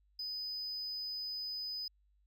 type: tone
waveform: triangle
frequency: 5000 Hz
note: D#8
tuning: 8 cents sharp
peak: -36 dBFS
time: 0.19-1.88 s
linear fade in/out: 5 ms
effects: tanh soft clip ceiling -32 dBFS + added 50 Hz sine -68 dBFS peak until 2.26 s